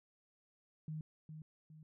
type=tone with echo; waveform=sine; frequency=155.56 Hz; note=D#3; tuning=in tune; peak=-40 dBFS; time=0.88-1.01 s; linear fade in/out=2 ms; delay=410 ms; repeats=2; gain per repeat=-7 dB; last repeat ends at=1.83 s; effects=none